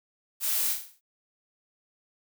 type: noise with echo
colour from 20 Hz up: blue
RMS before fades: -28 dBFS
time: 0.4-0.76 s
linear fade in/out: 50 ms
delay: 42 ms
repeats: 6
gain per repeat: -6 dB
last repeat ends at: 1.012 s
effects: none